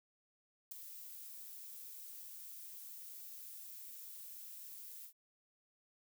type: noise with ADSR envelope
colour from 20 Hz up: violet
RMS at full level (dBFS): -41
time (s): 0.71-5.13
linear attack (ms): 9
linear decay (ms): 7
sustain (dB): -10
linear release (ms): 84
effects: none